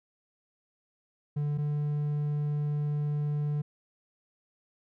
triangle tone pair in turn, 146.83 / 147.55 Hz, D3 / D3, 0 / +8 cents, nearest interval unison, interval 8 cents, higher second, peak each -25 dBFS, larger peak neither, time 1.36-1.58 / 1.58-3.62 s, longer second, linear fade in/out 10 ms, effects none

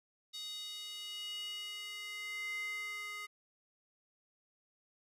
square tone with high-pass filter sweep, 415.3 Hz, G#4, in tune, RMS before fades -43 dBFS, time 0.33-3.27 s, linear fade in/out 20 ms, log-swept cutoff 3900 to 1700 Hz, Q 6.1, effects resampled to 32000 Hz

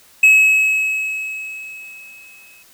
triangle tone with exponential decay, 2571 Hz, E7, 44 cents flat, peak -4 dBFS, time 0.23-2.63 s, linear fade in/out 5 ms, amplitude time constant 520 ms, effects white hiss -49 dBFS RMS until 2.73 s

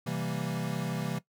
square chord, C dominant seventh, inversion none, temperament equal, 130.81 / 164.81 / 196 / 233.1 Hz, C3 / E3 / G3 / Bb3, 0 / 0 / 0 / 0 cents, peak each -37 / -35 / -39 / -39 dBFS, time 0.06-1.19 s, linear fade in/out 10 ms, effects noise-tail reverb RT60 0.1 s tail -17 dB re dry

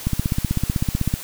click train, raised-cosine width 5 ms, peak -7 dBFS, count 18, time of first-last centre 0.07-1.139 s, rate 15.9 Hz, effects white hiss -35 dBFS RMS until 1.23 s

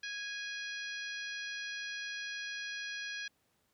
harmonic tone, 827 Hz, G#5, 8 cents flat, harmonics 2 / 3 / 4 / 5 / 6 / 7, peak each -41 / -45 / -47 / -49 / -51 / -52 dBFS, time 0.03-3.28 s, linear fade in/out 5 ms, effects pink hiss -75 dBFS RMS until 3.73 s + high-pass 80 Hz 12 dB/octave

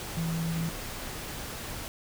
sine tone in noise, 164.81 Hz, E3, in tune, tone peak -28 dBFS, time 0.17-0.69 s, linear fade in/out 0 ms, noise pink, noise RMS -38 dBFS, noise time 0-1.88 s, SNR +7 dB, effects none

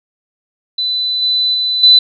sine tone with level steps, 4000 Hz, B7, 21 cents sharp, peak -14 / -11 / -13 / -3 dBFS, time 0.78-1.99 s, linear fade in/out 5 ms, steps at 1.22 / 1.54 / 1.83 s, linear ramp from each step 5 ms, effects none

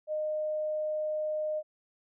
sine tone, 614 Hz, D#5, 23 cents flat, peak -29 dBFS, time 0.07-1.63 s, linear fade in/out 50 ms, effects none

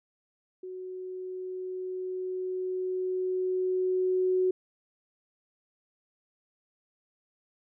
sine tone with level ramp, 370 Hz, F#4, in tune, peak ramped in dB -37 to -22 dBFS, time 0.63-4.51 s, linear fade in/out 5 ms, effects none

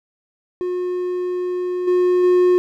triangle tone with level steps, 360.6 Hz, F#4, 45 cents flat, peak -18 / -11 / -9 dBFS, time 0.61-2.58 s, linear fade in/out 0 ms, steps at 1.87 / 2.23 s, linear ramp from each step 10 ms, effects none

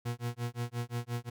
40% pulse tone with tremolo, 119.7 Hz, A#2, 46 cents sharp, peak -30 dBFS, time 0.05-1.3 s, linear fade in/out 10 ms, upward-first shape sine, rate 5.7 Hz, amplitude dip 100%, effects none

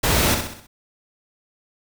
pink noise with echo, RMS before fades -19 dBFS, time 0.03-0.35 s, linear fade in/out 10 ms, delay 64 ms, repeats 5, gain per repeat -6 dB, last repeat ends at 0.67 s, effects none

